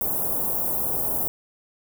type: band-stop noise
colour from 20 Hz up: white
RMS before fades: -25 dBFS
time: 0.01-1.28 s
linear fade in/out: 0 ms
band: 890 to 12000 Hz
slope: 24 dB/octave
effects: none